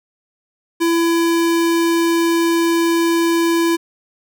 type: tone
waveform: square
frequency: 335.2 Hz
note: E4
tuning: 29 cents sharp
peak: -14 dBFS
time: 0.8-3.77 s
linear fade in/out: 20 ms
effects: none